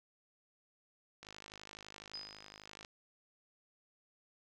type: click train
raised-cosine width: 0.2 ms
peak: -32 dBFS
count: 85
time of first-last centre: 1.23-2.848 s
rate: 51.9 Hz
type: tone with exponential decay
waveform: sine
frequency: 5000 Hz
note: D#8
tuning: 8 cents sharp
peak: -40 dBFS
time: 2.14-2.65 s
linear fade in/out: 2 ms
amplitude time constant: 110 ms
effects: none